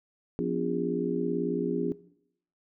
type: harmonic tone with a mistuned harmonic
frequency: 58.27 Hz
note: A#1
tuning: in tune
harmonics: 3 / 4 / 5 / 6 / 7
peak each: -33 / -33 / -33 / -33 / -33 dBFS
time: 0.39-1.92 s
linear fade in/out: 0 ms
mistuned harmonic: 4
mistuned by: +130 cents
effects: noise-tail reverb RT60 0.7 s tail -18 dB re dry